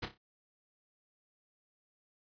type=noise with echo; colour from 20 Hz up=pink; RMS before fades=-37 dBFS; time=0.02-0.06 s; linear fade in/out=10 ms; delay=30 ms; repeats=4; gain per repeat=-9 dB; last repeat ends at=0.18 s; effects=resampled to 11025 Hz